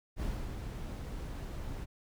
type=noise with ADSR envelope; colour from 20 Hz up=brown; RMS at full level=-35 dBFS; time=0.16-1.86 s; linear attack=55 ms; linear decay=250 ms; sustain=-5 dB; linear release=29 ms; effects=none